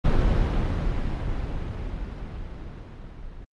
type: noise with level ramp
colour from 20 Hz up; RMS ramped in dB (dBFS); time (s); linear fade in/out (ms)
brown; -19 to -41; 0.04-3.45; 10
effects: low-pass 4000 Hz 12 dB/octave + Opus 32 kbps